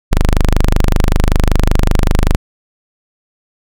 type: tone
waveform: sawtooth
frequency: 25.24 Hz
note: G#0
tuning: 48 cents flat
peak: -4 dBFS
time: 0.11-2.36 s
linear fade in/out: 10 ms
effects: none